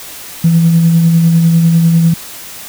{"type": "tone with tremolo", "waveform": "sine", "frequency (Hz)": 166.1, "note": "E3", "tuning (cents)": 13, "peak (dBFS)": -3, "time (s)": [0.44, 2.14], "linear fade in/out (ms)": 5, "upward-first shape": "sine", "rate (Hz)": 10, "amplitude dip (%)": 35, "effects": ["tanh soft clip ceiling 0 dBFS", "white hiss -29 dBFS RMS until 2.68 s"]}